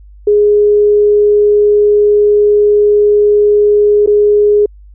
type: tone with dropouts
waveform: sine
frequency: 415.3 Hz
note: G#4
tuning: in tune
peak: -5 dBFS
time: 0.27-4.66 s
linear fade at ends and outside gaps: 5 ms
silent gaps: 4.062-4.073 s
effects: added 50 Hz sine -34 dBFS peak until 4.94 s